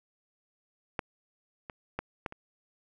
clicks, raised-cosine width 0.5 ms, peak -15 / -25 / -17 / -18 / -28 dBFS, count 5, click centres 0.992 / 1.698 / 1.99 / 2.262 / 2.324 s, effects none

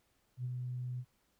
sine tone with ADSR envelope, 124.9 Hz, B2, 20 cents sharp, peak -33 dBFS, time 0.37-1.05 s, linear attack 74 ms, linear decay 38 ms, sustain -3 dB, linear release 59 ms, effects tanh soft clip ceiling -29 dBFS + pink hiss -75 dBFS RMS until 1.39 s

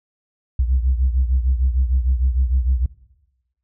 sine beating tone pair, 62.5 / 69.1 Hz, B1 / C#2, +21 / -5 cents, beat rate 6.6 Hz, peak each -15 / -20 dBFS, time 0.59-2.86 s, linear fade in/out 5 ms, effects noise-tail reverb RT60 1.0 s tail -20 dB re dry + tanh soft clip ceiling -10 dBFS

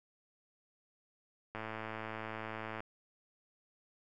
click train, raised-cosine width 0.5 ms, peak -26 dBFS, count 139, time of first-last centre 1.55-2.805 s, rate 110 Hz, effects none

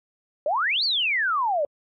sine exponential two-way sweep, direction up then down, 554.4 to 4700 to 554.4 Hz, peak -20 dBFS, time 0.46-1.65 s, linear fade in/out 2 ms, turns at 0.84 s, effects MP3 32 kbps

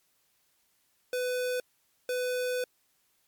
square tone bursts at uneven times, 499.7 Hz, B4, 20 cents sharp, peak -29 dBFS, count 2, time 1.13-1.6 / 2.09-2.64 s, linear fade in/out 2 ms, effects white hiss -71 dBFS RMS until 3.27 s + MP3 96 kbps

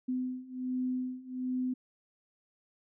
sine beating tone pair, 253.5 / 254.8 Hz, B3 / C4, +45 / -46 cents, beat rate 1.3 Hz, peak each -36 / -34 dBFS, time 0.08-1.74 s, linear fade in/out 10 ms, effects none

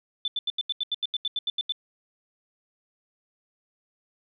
sine tone bursts, 3520 Hz, A7, in tune, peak -24 dBFS, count 14, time 0.25-1.722 s, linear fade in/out 2 ms, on 29 ms, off 82 ms, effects none

